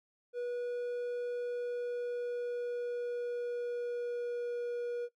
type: tone with pitch glide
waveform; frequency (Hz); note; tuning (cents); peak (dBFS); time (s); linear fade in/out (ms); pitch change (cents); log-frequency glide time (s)
triangle; 485.9 to 480.6; B4 to B4; -28 to -47; -32; 0.33-5.09; 50; -19; 1.33-4.65
effects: noise-tail reverb RT60 0.1 s tail -18 dB re dry